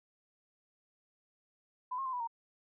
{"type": "tone with pitch steps", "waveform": "sine", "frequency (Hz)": [1003, 1074, 1038, 985, 927], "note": ["B5", "C6", "C6", "B5", "A#5"], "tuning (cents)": [26, 45, -14, -5, -10], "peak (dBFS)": -34, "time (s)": [1.91, 2.275], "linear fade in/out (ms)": 10, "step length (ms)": 73, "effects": []}